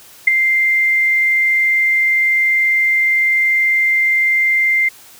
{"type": "tone with ADSR envelope", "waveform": "sine", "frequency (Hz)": 2093, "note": "C7", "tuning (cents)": 0, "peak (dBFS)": -3, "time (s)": [0.27, 4.89], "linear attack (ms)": 8, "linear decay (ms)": 9, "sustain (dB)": -8, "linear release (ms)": 9, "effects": ["white hiss -42 dBFS RMS until 5.19 s", "high-pass 60 Hz 12 dB/octave"]}